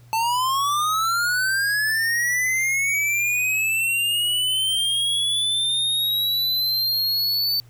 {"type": "linear sweep", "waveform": "square", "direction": "up", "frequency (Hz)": [878, 4545], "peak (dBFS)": -20, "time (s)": [0.13, 7.6], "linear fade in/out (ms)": 0, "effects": ["added 120 Hz sine -46 dBFS peak until 7.69 s", "pink hiss -58 dBFS RMS until 7.69 s"]}